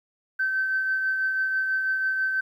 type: tone with tremolo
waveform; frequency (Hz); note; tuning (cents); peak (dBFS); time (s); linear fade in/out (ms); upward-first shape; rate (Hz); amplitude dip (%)
sine; 1542; G6; -29; -20; 0.39-2.41; 10; triangle; 6.1; 40
effects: tanh soft clip ceiling -16 dBFS + 10-bit

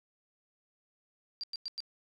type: tone bursts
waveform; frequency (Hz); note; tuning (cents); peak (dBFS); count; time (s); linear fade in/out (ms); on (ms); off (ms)
sine; 4724; D8; +9; -35; 4; 1.41-1.804; 0; 25; 98
effects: none

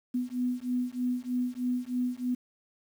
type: beating tone pair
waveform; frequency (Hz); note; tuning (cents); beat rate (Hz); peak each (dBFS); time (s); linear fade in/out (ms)
sine; 246.9 / 250.1; B3 / B3; 0 / +22; 3.2; -31; 0.14-2.35; 10
effects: 9-bit

